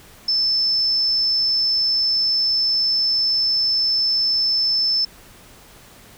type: tone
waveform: sine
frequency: 5274 Hz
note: E8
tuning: in tune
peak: -16 dBFS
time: 0.28-5.05 s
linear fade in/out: 5 ms
effects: pink hiss -46 dBFS RMS until 6.17 s